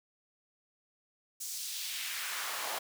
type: noise with high-pass filter sweep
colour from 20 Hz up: pink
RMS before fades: -38 dBFS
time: 1.4-2.79 s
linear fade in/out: 10 ms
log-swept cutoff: 7000 to 660 Hz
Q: 1.3
effects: none